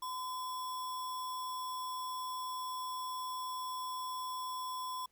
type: tone with sample-and-hold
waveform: sine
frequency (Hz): 1019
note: C6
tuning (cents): -46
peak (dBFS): -37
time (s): 0.02-5.06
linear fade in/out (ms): 5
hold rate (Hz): 4410
effects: pink hiss -75 dBFS RMS until 5.11 s